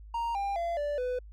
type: tone with pitch steps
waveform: triangle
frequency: 932.3 / 797.7 / 682.5 / 583.9 / 499.6 Hz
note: A#5 / G5 / F5 / D5 / B4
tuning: 0 / +30 / -40 / -10 / +20 cents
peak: -27 dBFS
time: 0.14-1.19 s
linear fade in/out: 5 ms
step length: 210 ms
effects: added 52 Hz sine -45 dBFS peak until 1.32 s